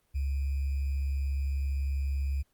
sine tone with sample-and-hold, 68.9 Hz, C#2, 10 cents flat, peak -27 dBFS, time 0.14-2.43 s, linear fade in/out 20 ms, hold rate 2450 Hz, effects pink hiss -72 dBFS RMS until 2.53 s + Opus 24 kbps

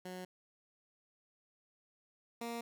15% pulse tone pair in turn, 183.1 / 234 Hz, F#3 / A#3, -18 / +7 cents, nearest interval major third, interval 425 cents, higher second, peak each -37 / -33 dBFS, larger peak second, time 0.05-0.25 / 2.41-2.61 s, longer neither, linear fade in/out 5 ms, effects none

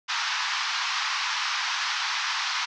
pink band-pass noise, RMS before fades -28 dBFS, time 0.08-2.66 s, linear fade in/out 20 ms, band 910 to 5900 Hz, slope 48 dB/octave, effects none

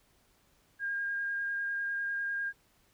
sine tone with vibrato, 1616 Hz, G#6, 48 cents flat, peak -31 dBFS, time 0.79-2.53 s, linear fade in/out 50 ms, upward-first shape square, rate 10 Hz, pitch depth 9 cents each way, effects pink hiss -68 dBFS RMS until 2.93 s

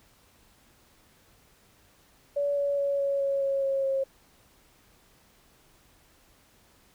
sine tone with pitch steps, 571 / 566.4 / 561.8 / 557.3 / 552.8 / 548.4 / 544 / 539.6 Hz, D5 / C#5 / C#5 / C#5 / C#5 / C#5 / C#5 / C#5, -49 / +37 / +23 / +9 / -5 / -19 / -33 / -47 cents, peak -24 dBFS, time 2.36-4.04 s, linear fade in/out 10 ms, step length 210 ms, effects pink hiss -61 dBFS RMS until 6.94 s

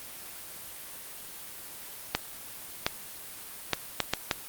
clicks, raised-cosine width 0.2 ms, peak -6 dBFS, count 6, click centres 2.15 / 2.865 / 3.733 / 4.003 / 4.136 / 4.312 s, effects white hiss -43 dBFS RMS until 4.48 s + Opus 32 kbps

